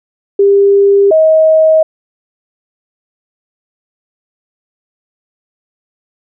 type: tone pair in turn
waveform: sine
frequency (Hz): 399 / 633.4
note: G4 / D#5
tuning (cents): +31 / +31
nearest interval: minor sixth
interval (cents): 800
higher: second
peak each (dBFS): -4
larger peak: neither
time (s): 0.39-1.11 / 1.11-1.83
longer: neither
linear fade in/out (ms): 5
effects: none